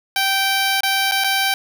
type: tone with dropouts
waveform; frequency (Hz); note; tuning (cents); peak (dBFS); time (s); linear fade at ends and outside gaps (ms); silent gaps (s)
10% pulse; 779; G5; -11; -8; 0.16-1.54; 2; 0.807-0.833 / 1.113-1.119 / 1.239-1.243
effects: none